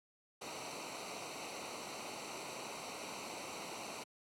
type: noise with comb filter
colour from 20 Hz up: pink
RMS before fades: -45 dBFS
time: 0.41-4.04 s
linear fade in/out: 10 ms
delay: 0.59 ms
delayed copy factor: -0.75
effects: high-pass 150 Hz 12 dB/octave + low-pass 9000 Hz 12 dB/octave